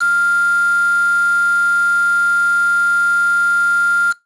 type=tone with quantisation; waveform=sine; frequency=1396.9 Hz; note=F6; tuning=in tune; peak=-12 dBFS; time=0-4.13 s; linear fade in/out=20 ms; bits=4; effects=noise-tail reverb RT60 0.2 s tail -21 dB re dry + resampled to 22050 Hz